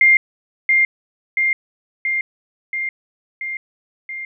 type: tone with echo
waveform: sine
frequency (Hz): 2110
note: C7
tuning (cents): +14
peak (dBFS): -8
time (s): 0.01-0.17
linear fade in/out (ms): 2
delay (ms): 680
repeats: 6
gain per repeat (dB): -3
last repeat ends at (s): 4.25
effects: none